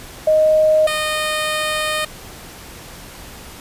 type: tone pair in turn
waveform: sine / 10% pulse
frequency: 622.3 / 614.8 Hz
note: D#5 / D#5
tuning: 0 / -21 cents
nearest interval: unison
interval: 21 cents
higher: first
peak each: -10 dBFS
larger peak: neither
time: 0.27-0.87 / 0.87-2.05 s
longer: second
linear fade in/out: 5 ms
effects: pink hiss -37 dBFS RMS until 3.6 s + resampled to 32000 Hz